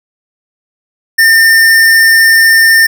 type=tone; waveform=square; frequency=1806 Hz; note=A6; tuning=45 cents sharp; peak=-4 dBFS; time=1.18-2.87 s; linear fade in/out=10 ms; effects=none